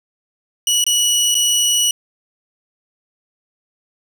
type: tone with dropouts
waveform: 20% pulse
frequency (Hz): 2933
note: F#7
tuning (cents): -16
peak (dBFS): -8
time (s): 0.67-1.91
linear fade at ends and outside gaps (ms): 2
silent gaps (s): 0.841-0.865 / 1.345-1.351
effects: none